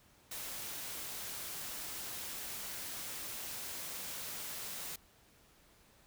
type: noise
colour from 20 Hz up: white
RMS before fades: -43 dBFS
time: 0.31-4.96 s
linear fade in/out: 5 ms
effects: pink hiss -65 dBFS RMS until 6.06 s